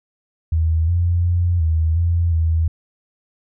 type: tone with pitch steps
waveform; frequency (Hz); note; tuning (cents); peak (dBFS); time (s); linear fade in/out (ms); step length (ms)
sine; 80.7 / 86.8 / 87.5 / 80.3 / 85.1 / 81.3; E2 / F2 / F2 / E2 / F2 / E2; -36 / -10 / +4 / -45 / -44 / -23; -14; 0.52-2.68; 5; 360
effects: none